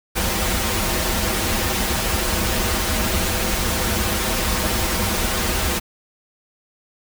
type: noise with comb filter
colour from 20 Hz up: pink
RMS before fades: -21 dBFS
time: 0.15-5.8 s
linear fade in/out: 20 ms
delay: 7 ms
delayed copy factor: -0.95
effects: none